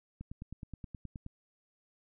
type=click train; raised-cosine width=5 ms; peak=-30 dBFS; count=11; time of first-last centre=0.21-1.264 s; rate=9.49 Hz; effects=none